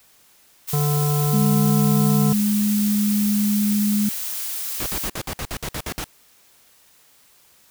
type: noise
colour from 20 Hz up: blue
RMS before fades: -28 dBFS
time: 0.67-5.1 s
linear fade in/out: 20 ms
type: harmonic tone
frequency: 146.83 Hz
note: D3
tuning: in tune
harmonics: 1 / 3 / 5 / 7 / 9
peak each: -18 / -28 / -32 / -35 / -37 dBFS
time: 0.73-2.33 s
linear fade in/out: 5 ms
type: tone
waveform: sine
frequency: 207.7 Hz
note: G#3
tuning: in tune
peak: -17 dBFS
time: 1.33-4.09 s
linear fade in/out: 5 ms
type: noise bursts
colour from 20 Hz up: pink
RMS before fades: -28 dBFS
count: 11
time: 4.8-6.041 s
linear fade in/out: 0 ms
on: 61 ms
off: 57 ms
effects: white hiss -55 dBFS RMS until 7.7 s